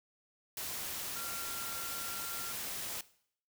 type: tone in noise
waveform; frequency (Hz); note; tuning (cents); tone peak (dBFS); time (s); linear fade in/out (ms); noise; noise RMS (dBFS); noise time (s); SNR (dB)
sine; 1379; F6; -22; -44; 1.16-2.52; 2; white; -40; 0.57-3.01; -7
effects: noise-tail reverb RT60 0.6 s tail -18 dB re dry